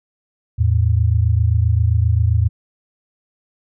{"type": "tone pair together", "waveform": "sine", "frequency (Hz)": [82.41, 110], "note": ["E2", "A2"], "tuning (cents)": [0, 0], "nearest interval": "perfect fourth", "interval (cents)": 500, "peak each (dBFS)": -15, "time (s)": [0.58, 2.49], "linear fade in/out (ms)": 20, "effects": []}